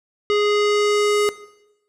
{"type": "tone with low-pass filter sweep", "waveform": "square", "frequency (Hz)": 415.3, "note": "G#4", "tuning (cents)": 0, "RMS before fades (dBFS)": -18, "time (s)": [0.3, 1.29], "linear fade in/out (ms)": 0, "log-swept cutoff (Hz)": [3700, 10000], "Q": 1.2, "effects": ["noise-tail reverb RT60 0.9 s tail -17 dB re dry"]}